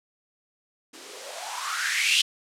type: noise with band-pass filter sweep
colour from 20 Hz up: violet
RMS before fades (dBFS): -27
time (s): 0.93-2.22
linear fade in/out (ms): 10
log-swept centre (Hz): 290 to 3200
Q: 6.1
effects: low-pass 8000 Hz 12 dB/octave